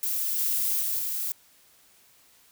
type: noise with level steps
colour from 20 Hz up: violet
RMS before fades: -28 / -26 / -28 / -30 dBFS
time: 0.03-1.32 s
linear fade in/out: 0 ms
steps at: 0.38 / 0.81 / 0.99 s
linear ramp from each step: 2 ms
effects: white hiss -59 dBFS RMS until 2.51 s